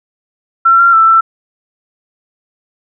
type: tone with pitch steps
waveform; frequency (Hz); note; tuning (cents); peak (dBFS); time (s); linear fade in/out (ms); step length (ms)
sine; 1352 / 1378 / 1328 / 1335; E6 / F6 / E6 / E6; +43 / -24 / +12 / +22; -4; 0.65-1.21; 10; 140
effects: none